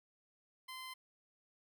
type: tone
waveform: 15% pulse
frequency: 1034 Hz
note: C6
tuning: 21 cents flat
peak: -39 dBFS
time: 0.68-0.94 s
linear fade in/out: 10 ms
effects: none